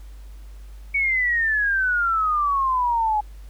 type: exponential sweep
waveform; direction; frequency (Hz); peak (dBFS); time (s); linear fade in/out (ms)
sine; down; 2253 to 834; -18; 0.94-3.21; 10
effects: added 50 Hz sine -37 dBFS peak until 3.49 s + pink hiss -56 dBFS RMS until 3.49 s